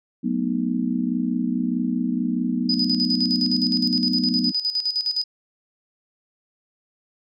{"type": "chord", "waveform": "sine", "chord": "B dominant seventh", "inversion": "second", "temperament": "just", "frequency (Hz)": [185.21, 222.2, 246.9, 308.7], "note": ["F#3", "A3", "B3", "D#4"], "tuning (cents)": [2, 17, 0, -14], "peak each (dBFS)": [-27, -28, -23, -29], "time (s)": [0.23, 4.52], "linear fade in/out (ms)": 20}
{"type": "tone with tremolo", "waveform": "sine", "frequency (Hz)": 4978, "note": "D#8", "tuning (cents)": 0, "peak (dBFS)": -19, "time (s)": [2.69, 5.24], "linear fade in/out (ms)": 5, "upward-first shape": "square", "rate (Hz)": 9.7, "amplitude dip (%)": 70}
{"effects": []}